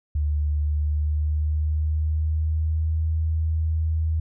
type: tone with pitch glide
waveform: sine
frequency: 74.3 to 79.63 Hz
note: D2 to D#2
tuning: +21 to +41 cents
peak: -20 dBFS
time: 0.15-4.2 s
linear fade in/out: 5 ms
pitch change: +120 cents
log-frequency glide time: 0.57-3.06 s
effects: none